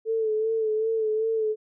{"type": "tone with vibrato", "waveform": "sine", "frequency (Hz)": 440, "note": "A4", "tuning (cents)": 0, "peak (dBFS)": -22, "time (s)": [0.05, 1.56], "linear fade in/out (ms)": 50, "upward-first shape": "sine", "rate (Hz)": 2.6, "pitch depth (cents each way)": 40, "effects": []}